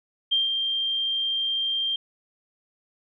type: tone with ADSR envelope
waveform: sine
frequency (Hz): 3178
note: G7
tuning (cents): +23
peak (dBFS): -18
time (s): 0.31-1.96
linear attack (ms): 16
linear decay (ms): 160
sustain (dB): -5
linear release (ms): 4
effects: none